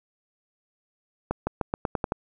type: accelerating click train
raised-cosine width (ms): 1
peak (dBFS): -11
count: 8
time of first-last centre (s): 1.31-2.121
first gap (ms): 160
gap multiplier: 0.89
effects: none